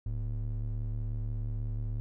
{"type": "ring-modulated tone", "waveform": "triangle", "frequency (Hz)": 73.42, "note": "D2", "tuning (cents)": 0, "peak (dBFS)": -26, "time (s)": [0.06, 2], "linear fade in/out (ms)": 0, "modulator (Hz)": 35.2, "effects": []}